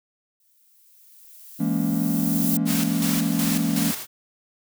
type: noise with exponential growth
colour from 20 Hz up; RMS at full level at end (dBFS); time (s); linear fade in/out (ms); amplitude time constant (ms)
violet; -24; 0.4-2.57; 2; 470
type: chord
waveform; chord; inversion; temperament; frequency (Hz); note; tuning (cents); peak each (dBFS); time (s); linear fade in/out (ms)
triangle; A# half-diminished seventh; second; just; 167.82 / 209.8 / 233.1 / 279.7; E3 / G#3 / A#3 / C#4; +31 / +18 / 0 / +16; -24; 1.59-3.92; 20
type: noise with tremolo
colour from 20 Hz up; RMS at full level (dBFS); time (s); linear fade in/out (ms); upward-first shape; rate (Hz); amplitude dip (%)
white; -27; 2.65-4.07; 50; square; 2.7; 55
effects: none